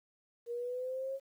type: linear sweep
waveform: sine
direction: up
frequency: 469.3 to 546 Hz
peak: -35 dBFS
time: 0.46-1.2 s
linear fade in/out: 50 ms
effects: 11-bit